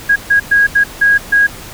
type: tone bursts at uneven times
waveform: sine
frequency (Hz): 1644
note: G#6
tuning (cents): -18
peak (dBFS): -6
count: 6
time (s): 0.09-0.16 / 0.3-0.4 / 0.51-0.67 / 0.75-0.84 / 1.01-1.18 / 1.32-1.47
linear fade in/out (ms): 10
effects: pink hiss -31 dBFS RMS until 1.73 s